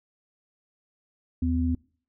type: tone pair together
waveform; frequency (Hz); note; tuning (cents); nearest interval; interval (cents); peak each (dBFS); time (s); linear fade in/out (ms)
sine; 79.5 / 252.7; D#2 / B3; +38 / +40; octave + minor sixth; 2002; -25; 1.42-1.75; 5
effects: noise-tail reverb RT60 0.5 s tail -25 dB re dry